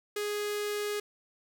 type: tone with notch filter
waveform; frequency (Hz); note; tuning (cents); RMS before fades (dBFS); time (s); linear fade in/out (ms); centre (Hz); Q
sawtooth; 415.3; G#4; 0; -33; 0.16-1; 5; 880; 1.6
effects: none